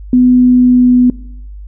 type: tone with pitch glide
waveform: sine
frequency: 250 to 248 Hz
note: B3 to B3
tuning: +21 to +7 cents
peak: -4 dBFS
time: 0.13-1.1 s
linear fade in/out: 2 ms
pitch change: -14 cents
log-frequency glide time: 0.31-0.98 s
effects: noise-tail reverb RT60 0.8 s tail -22 dB re dry + added 50 Hz sine -26 dBFS peak until 1.67 s